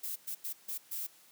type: noise bursts at uneven times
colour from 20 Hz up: violet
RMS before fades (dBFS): -38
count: 5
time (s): 0.03-0.16 / 0.27-0.35 / 0.44-0.53 / 0.68-0.78 / 0.91-1.07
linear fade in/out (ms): 10
effects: white hiss -61 dBFS RMS until 1.31 s + high-pass 150 Hz 12 dB/octave